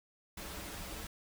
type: noise with comb filter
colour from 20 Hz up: pink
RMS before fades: -44 dBFS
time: 0.37-1.07 s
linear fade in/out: 5 ms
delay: 7.9 ms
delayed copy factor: -0.7
effects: none